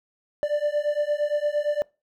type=beating tone pair; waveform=triangle; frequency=586 / 594.7 Hz; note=D5 / D5; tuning=-4 / +22 cents; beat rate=8.7 Hz; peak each=-23 dBFS; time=0.43-1.82 s; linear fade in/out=0 ms; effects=noise-tail reverb RT60 0.3 s tail -25 dB re dry